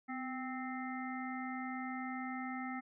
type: harmonic tone with a mistuned harmonic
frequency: 261 Hz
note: C4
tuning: 4 cents flat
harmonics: 1 / 3 / 5 / 7 / 8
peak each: -41 / -45 / -47 / -50 / -48 dBFS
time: 0.08-2.81 s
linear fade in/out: 20 ms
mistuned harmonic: 1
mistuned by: -43 cents
effects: none